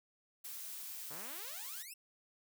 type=noise; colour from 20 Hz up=blue; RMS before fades=-46 dBFS; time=0.44-1.83 s; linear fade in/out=10 ms
type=exponential sweep; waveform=5% pulse; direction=up; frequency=134.2 to 2783 Hz; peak=-38 dBFS; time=1.1-1.94 s; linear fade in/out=10 ms
effects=none